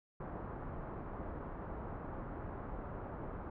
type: low-pass noise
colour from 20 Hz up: pink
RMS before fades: -44 dBFS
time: 0.2-3.5 s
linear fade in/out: 5 ms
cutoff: 1300 Hz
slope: 24 dB/octave
effects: none